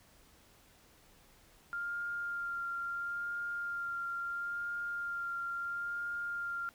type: tone with vibrato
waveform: sine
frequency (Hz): 1396.9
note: F6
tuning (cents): 0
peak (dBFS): -35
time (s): 1.73-6.69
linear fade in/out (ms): 0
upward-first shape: sine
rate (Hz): 0.74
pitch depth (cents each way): 14
effects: pink hiss -63 dBFS RMS until 6.74 s